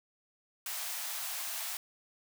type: high-pass noise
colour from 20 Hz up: white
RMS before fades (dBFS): -38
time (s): 0.66-1.77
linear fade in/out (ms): 2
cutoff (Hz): 620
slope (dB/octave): 96
effects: none